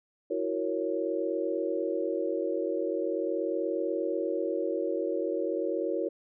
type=chord; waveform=sine; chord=F# dominant seventh; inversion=third; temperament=equal; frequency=329.6 / 370 / 466.2 / 554.4 Hz; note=E4 / F#4 / A#4 / C#5; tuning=0 / 0 / 0 / 0 cents; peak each=-33 / -33 / -33 / -33 dBFS; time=0.3-6.09 s; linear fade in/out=10 ms; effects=none